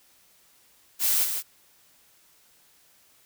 blue noise with echo, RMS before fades -23 dBFS, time 0.99-1.27 s, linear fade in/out 50 ms, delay 160 ms, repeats 1, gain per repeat -6 dB, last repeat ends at 1.43 s, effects white hiss -60 dBFS RMS until 3.25 s

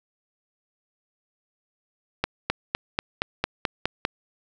accelerating click train, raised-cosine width 0.3 ms, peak -6 dBFS, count 9, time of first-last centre 2.24-4.051 s, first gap 260 ms, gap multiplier 0.96, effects none

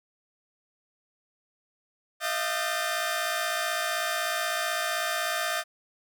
sawtooth tone cluster, 638 / 694 / 1213 / 1553 / 1792 Hz, D#5 / F5 / D#6 / G6 / A6, +43 / -11 / -44 / -17 / +31 cents, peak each -30 dBFS, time 2.2-5.64 s, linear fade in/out 50 ms, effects none

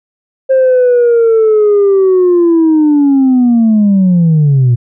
sine linear sweep, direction down, 532 to 117 Hz, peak -3 dBFS, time 0.49-4.76 s, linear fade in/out 20 ms, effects tanh soft clip ceiling -3 dBFS

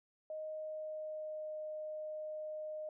sine tone with pitch glide, 622.3 to 616.2 Hz, D#5 to D#5, 0 to -17 cents, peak -40 dBFS, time 0.3-2.89 s, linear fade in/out 2 ms, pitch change -17 cents, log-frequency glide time 0.48-1.57 s, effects none

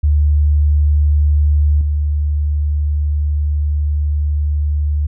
sine tone with level steps, 74 Hz, D2, 14 cents sharp, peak -9 / -13 dBFS, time 0.03-5.07 s, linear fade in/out 10 ms, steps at 1.81 s, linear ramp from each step 2 ms, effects none

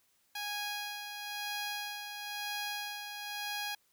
10% pulse tone with tremolo, 825 Hz, G#5, 12 cents flat, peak -27 dBFS, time 0.35-3.75 s, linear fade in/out 5 ms, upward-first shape sine, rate 1 Hz, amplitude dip 50%, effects white hiss -72 dBFS RMS until 3.92 s

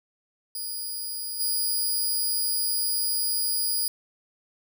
10% pulse tone with level steps, 4897 Hz, D#8, 28 cents flat, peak -24 / -17 dBFS, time 0.55-3.88 s, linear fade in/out 2 ms, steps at 1.39 s, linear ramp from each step 20 ms, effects none

